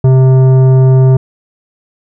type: tone with tanh clipping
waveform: sine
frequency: 130.81 Hz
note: C3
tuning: in tune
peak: -5 dBFS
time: 0.04-1.17 s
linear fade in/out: 5 ms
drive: 12 dB
effects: none